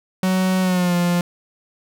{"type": "tone with pitch glide", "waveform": "45% pulse", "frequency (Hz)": [186.5, 175.02], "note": ["F#3", "F3"], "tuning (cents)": [14, 4], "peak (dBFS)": -16, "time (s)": [0.23, 1.21], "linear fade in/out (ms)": 2, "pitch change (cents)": -110, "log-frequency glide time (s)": [0.61, 0.95], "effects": []}